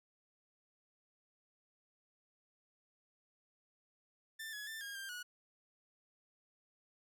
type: tone with pitch steps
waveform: sawtooth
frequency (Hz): 1780 / 1688 / 1779 / 1627 / 1587 / 1460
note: A6 / G#6 / A6 / G#6 / G6 / F#6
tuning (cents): +20 / +28 / +19 / -36 / +21 / -24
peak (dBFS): -40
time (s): 4.39-5.23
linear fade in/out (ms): 10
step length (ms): 140
effects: none